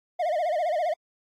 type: tone with vibrato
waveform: triangle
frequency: 659.3 Hz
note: E5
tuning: in tune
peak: -21 dBFS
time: 0.19-0.94 s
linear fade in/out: 10 ms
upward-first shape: sine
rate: 15 Hz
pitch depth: 170 cents each way
effects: AAC 64 kbps